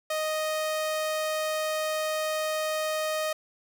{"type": "tone", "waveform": "sawtooth", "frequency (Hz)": 622.3, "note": "D#5", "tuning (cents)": 0, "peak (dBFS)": -23, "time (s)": [0.1, 3.33], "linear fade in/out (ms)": 5, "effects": []}